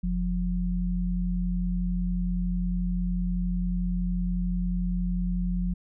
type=tone pair together; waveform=sine; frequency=44.51 / 178.6 Hz; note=F1 / F3; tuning=+34 / +39 cents; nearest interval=2 octaves; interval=2405 cents; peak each=-27 dBFS; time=0.03-5.74 s; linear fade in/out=10 ms; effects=none